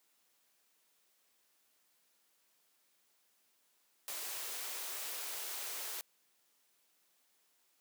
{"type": "high-pass noise", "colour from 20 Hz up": "white", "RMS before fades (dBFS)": -42, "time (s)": [4.08, 6.01], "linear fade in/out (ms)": 0, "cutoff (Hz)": 370, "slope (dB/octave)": 24, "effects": ["white hiss -74 dBFS RMS until 7.8 s", "high-pass 200 Hz 12 dB/octave"]}